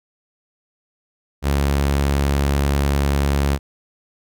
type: tone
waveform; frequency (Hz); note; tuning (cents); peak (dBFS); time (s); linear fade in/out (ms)
sawtooth; 70.3; C#2; +25; -12; 1.42-3.59; 50
effects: none